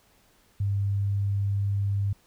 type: tone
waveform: sine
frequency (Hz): 99.9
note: G2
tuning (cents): +33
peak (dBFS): -23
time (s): 0.6-2.13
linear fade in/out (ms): 5
effects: pink hiss -62 dBFS RMS until 2.26 s